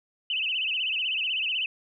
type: tone with vibrato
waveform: sine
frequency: 2794 Hz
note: F7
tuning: in tune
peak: -25 dBFS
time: 0.3-1.66 s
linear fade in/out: 2 ms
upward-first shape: sine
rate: 16 Hz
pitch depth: 170 cents each way
effects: none